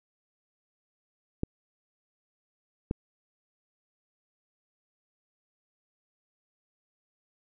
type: clicks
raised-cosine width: 3 ms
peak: -15 dBFS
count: 2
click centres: 1.434 / 2.911 s
effects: none